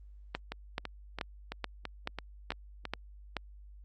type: two click trains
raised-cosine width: 0.3 ms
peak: -17 / -21 dBFS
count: 8 / 8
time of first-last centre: 0.35-3.367 / 0.52-2.853 s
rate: 2.32 / 3 Hz
effects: added 50 Hz sine -49 dBFS peak until 3.84 s + Opus 32 kbps